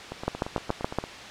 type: two click trains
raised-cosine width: 1 ms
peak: -10 / -19 dBFS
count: 6 / 9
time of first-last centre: 0.28-0.986 / 0.12-1.04 s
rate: 7.08 / 8.7 Hz
effects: white hiss -40 dBFS RMS until 1.3 s + low-pass 4000 Hz 12 dB/octave